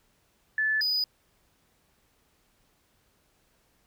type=tone pair in turn; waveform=sine / triangle; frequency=1740 / 4966 Hz; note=A6 / D#8; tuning=-20 / -4 cents; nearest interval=octave + tritone; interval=1816 cents; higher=second; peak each=-23 dBFS; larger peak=neither; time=0.58-0.81 / 0.81-1.04 s; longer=neither; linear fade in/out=2 ms; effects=pink hiss -68 dBFS RMS until 3.86 s